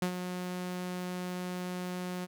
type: tone with ADSR envelope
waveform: sawtooth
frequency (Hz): 180.7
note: F#3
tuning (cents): -41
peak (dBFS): -23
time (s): 0.02-2.27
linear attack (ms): 4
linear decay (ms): 84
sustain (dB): -8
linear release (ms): 34
effects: none